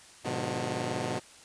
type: chord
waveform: 10% pulse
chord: G# diminished seventh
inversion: none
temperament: just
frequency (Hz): 103.83 / 124.59 / 149.51 / 179.41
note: G#2 / B2 / D3 / F3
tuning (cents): 0 / +16 / +31 / +47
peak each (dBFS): -30 / -26 / -30 / -29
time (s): 0.24-1.2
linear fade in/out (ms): 20
effects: white hiss -53 dBFS RMS until 1.44 s + resampled to 22050 Hz